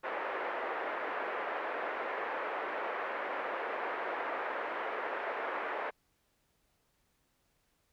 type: band-pass noise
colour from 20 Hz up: pink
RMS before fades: -37 dBFS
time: 0.03-5.91 s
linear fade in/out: 20 ms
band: 430 to 2000 Hz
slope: 24 dB/octave
effects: pink hiss -75 dBFS RMS until 7.92 s